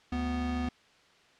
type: tone pair together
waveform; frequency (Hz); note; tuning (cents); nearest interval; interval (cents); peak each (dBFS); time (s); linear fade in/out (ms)
square; 73.4 / 246.9; D2 / B3; 0 / 0; octave + major sixth; 2100; -35 / -32; 0.12-0.69; 5
effects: white hiss -61 dBFS RMS until 1.39 s + low-pass 4000 Hz 12 dB/octave